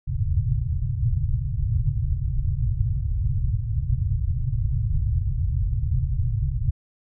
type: low-pass noise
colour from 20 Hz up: white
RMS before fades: -23 dBFS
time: 0.07-6.71 s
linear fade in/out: 10 ms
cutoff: 140 Hz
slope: 96 dB/octave
effects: none